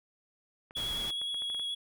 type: clicks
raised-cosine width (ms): 0.5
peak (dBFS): -34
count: 12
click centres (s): 0.709 / 0.801 / 0.927 / 0.967 / 1.044 / 1.105 / 1.216 / 1.345 / 1.421 / 1.5 / 1.547 / 1.596
type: tone with vibrato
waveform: triangle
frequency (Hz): 3342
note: G#7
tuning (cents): +10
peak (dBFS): -31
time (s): 0.75-1.75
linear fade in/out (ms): 10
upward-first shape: sine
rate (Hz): 9.5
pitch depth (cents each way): 15
type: noise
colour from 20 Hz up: pink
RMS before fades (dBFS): -42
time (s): 0.76-1.11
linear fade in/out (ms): 10
effects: none